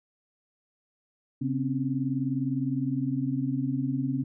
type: tone cluster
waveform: sine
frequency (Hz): 135.4 / 254.9 / 274.6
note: C#3 / C4 / C#4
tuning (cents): -40 / -45 / -16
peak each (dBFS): -30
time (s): 1.41-4.24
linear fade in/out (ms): 10
effects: none